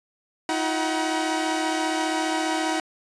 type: tone cluster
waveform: sawtooth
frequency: 317.7 / 352.6 / 754 / 959 Hz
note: D#4 / F4 / F#5 / A#5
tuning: +36 / +17 / +32 / +49 cents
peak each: -22 / -29 / -24 / -28 dBFS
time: 0.49-2.8 s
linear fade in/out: 2 ms
effects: resampled to 22050 Hz